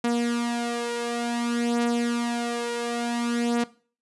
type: beating tone pair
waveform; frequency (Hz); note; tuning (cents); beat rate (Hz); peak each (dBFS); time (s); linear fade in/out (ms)
sawtooth; 237 / 237.56; A#3 / A#3; +29 / +33; 0.56; -22 / -25; 0.04-3.64; 5
effects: noise-tail reverb RT60 0.4 s tail -19 dB re dry + resampled to 24000 Hz